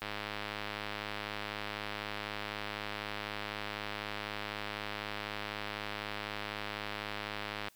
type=click train; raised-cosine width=0.3 ms; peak=-21 dBFS; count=798; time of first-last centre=0.02-7.683 s; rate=104 Hz; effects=white hiss -64 dBFS RMS until 7.75 s